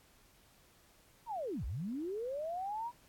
sine linear two-way sweep, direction down then up, 978 to 46.8 to 978 Hz, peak -36 dBFS, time 1.26-2.92 s, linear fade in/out 50 ms, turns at 1.65 s, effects pink hiss -65 dBFS RMS until 3.08 s + AAC 64 kbps

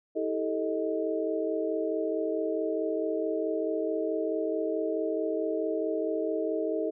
sine tone cluster, 322.7 / 396.8 / 441.4 / 628 Hz, E4 / G4 / A4 / D#5, -37 / +21 / +5 / +16 cents, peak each -32 / -35 / -31 / -33 dBFS, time 0.15-6.91 s, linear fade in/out 20 ms, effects none

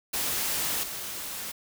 white noise with level steps, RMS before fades -29 / -36 dBFS, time 0.13-1.52 s, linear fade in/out 10 ms, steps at 0.83 s, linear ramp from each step 5 ms, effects none

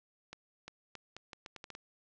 accelerating click train, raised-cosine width 0.2 ms, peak -28 dBFS, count 10, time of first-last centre 0.33-1.751 s, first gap 350 ms, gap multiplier 0.78, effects low-pass 7000 Hz 12 dB/octave

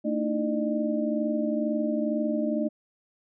sine tone cluster, 226.4 / 299.5 / 321.6 / 604 Hz, A3 / D4 / E4 / D5, +50 / +34 / -43 / +48 cents, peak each -28 / -29 / -34 / -30 dBFS, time 0.04-2.69 s, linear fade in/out 20 ms, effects none

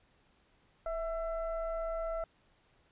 sine tone with frequency modulation, 655 Hz, E5, 11 cents flat, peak -33 dBFS, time 0.86-2.24 s, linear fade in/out 2 ms, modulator 683 Hz, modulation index 0.69, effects pink hiss -69 dBFS RMS until 2.91 s + resampled to 8000 Hz

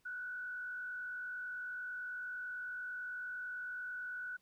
sine tone with frequency modulation, 1480 Hz, F#6, in tune, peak -40 dBFS, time 0.05-4.37 s, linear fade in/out 10 ms, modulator 49 Hz, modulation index 0.58, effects pink hiss -75 dBFS RMS until 4.41 s

